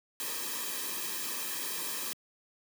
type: noise with comb filter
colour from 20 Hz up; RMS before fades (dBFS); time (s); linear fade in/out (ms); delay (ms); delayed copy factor
white; -36; 0.2-2.13; 0; 1.4; -0.8
effects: high-pass 200 Hz 12 dB/octave